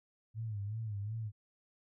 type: tone with vibrato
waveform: sine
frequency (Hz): 106.5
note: G#2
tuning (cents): +44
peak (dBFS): -36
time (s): 0.34-1.32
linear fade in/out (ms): 50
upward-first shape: sine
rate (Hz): 2.7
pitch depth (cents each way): 110
effects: none